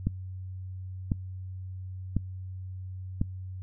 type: click train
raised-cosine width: 5 ms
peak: -13 dBFS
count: 4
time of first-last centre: 0.07-3.215 s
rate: 0.954 Hz
effects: noise-tail reverb RT60 0.2 s tail -26 dB re dry + added 93 Hz sine -36 dBFS peak until 3.62 s